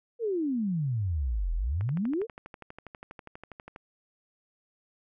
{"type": "exponential two-way sweep", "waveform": "sine", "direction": "down then up", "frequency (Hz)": [486.5, 38.89, 486.5], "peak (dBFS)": -26, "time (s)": [0.19, 2.27], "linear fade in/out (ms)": 50, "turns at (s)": 1.54}
{"type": "click train", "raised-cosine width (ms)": 0.5, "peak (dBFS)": -28, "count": 25, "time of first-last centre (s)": [1.81, 3.761], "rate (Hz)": 12.3}
{"effects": []}